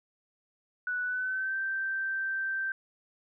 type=tone with pitch glide; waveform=sine; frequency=1480 to 1562.6 Hz; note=F#6 to G6; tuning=0 to -6 cents; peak=-29 dBFS; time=0.87-2.72 s; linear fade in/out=2 ms; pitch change=+94 cents; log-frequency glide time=1.03-1.57 s; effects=none